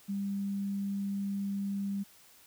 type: tone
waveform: sine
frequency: 198.7 Hz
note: G3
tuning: 24 cents sharp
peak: -31 dBFS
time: 0.08-2.04 s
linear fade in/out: 20 ms
effects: white hiss -59 dBFS RMS until 2.46 s